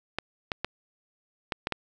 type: clicks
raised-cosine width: 0.3 ms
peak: -12 dBFS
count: 6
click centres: 0.186 / 0.518 / 0.646 / 1.522 / 1.671 / 1.723 s
effects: none

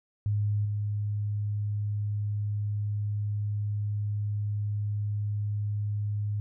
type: tone with level steps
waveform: sine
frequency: 103.83 Hz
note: G#2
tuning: in tune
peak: -24 / -27 dBFS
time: 0.26-6.4 s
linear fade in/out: 0 ms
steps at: 0.65 s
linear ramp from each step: 5 ms
effects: none

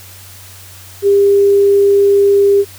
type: tone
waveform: sine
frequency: 400.4 Hz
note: G4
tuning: 37 cents sharp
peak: -6 dBFS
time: 1.02-2.65 s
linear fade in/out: 50 ms
effects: added 94 Hz sine -38 dBFS peak until 2.78 s + white hiss -37 dBFS RMS until 2.78 s

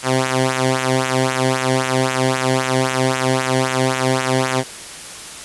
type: tone with flanger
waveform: sawtooth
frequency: 130.2 Hz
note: C3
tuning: 8 cents flat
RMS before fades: -18 dBFS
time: 0.02-4.64 s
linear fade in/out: 50 ms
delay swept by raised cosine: 0.2 to 0.81 ms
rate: 3.8 Hz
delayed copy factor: -0.95
effects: white hiss -33 dBFS RMS until 5.44 s + resampled to 24000 Hz

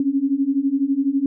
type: beating tone pair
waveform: sine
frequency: 268 / 280 Hz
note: C4 / C#4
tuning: +42 / +18 cents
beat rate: 12 Hz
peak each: -21 / -19 dBFS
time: 0-1.26 s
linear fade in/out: 2 ms
effects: none

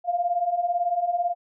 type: beating tone pair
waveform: sine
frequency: 686 / 704 Hz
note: F5 / F5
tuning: -31 / +14 cents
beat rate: 18 Hz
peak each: -27 / -23 dBFS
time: 0.04-1.35 s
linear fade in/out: 50 ms
effects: none

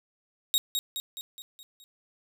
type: tone with echo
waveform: sawtooth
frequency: 3776 Hz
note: A#7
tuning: 22 cents sharp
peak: -18 dBFS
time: 0.54-0.58 s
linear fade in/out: 0 ms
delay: 210 ms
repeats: 6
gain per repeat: -5 dB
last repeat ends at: 1.84 s
effects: none

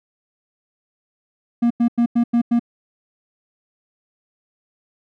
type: tone bursts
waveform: triangle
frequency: 236.5 Hz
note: A#3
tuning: 25 cents sharp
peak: -11 dBFS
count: 6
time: 1.62-2.595 s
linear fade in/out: 10 ms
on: 85 ms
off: 93 ms
effects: none

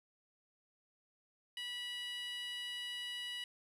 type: tone with high-pass filter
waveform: 15% pulse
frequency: 976 Hz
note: B5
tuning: 21 cents flat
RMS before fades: -43 dBFS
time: 1.57-3.44 s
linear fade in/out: 2 ms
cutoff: 2500 Hz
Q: 8.6
effects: resampled to 32000 Hz + 13-bit

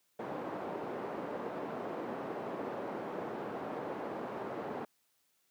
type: band-pass noise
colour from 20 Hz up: pink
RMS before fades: -40 dBFS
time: 0.19-4.85 s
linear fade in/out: 5 ms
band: 300 to 850 Hz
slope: 12 dB/octave
effects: white hiss -75 dBFS RMS until 5.5 s + high-pass 100 Hz 12 dB/octave

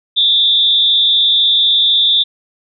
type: tone with amplitude modulation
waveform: sine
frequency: 3574 Hz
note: A7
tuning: 26 cents sharp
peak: -5 dBFS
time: 0.16-2.24 s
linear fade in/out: 20 ms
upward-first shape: sine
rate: 244 Hz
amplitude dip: 80%
effects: none

